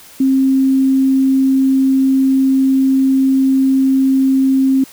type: tone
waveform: sine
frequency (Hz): 266.6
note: C4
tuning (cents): +33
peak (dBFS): -9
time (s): 0.2-4.84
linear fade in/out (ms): 5
effects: white hiss -40 dBFS RMS until 4.92 s